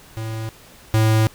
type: tone pair in turn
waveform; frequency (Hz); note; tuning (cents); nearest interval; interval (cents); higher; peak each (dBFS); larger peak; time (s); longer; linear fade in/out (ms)
square; 111.1 / 110.01; A2 / A2; +17 / 0; unison; 17; first; -26 / -14; second; 0.17-0.49 / 0.94-1.27; second; 0
effects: pink hiss -46 dBFS RMS until 1.34 s